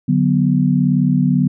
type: chord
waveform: sine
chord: B minor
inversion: first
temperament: equal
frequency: 146.83 / 185 / 246.9 Hz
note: D3 / F#3 / B3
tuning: 0 / 0 / 0 cents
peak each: -16 dBFS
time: 0.08-1.48 s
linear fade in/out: 10 ms
effects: none